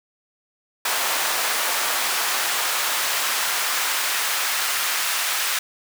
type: noise with high-pass filter sweep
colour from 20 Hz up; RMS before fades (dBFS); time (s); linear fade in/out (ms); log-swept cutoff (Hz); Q
pink; -23; 0.85-5.59; 5; 830 to 1400; 0.88
effects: none